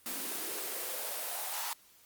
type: noise with high-pass filter sweep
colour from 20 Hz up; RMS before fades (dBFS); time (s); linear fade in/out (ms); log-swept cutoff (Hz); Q
white; -37; 0.06-1.73; 0; 240 to 930; 3.2
effects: white hiss -62 dBFS RMS until 2.05 s + Opus 24 kbps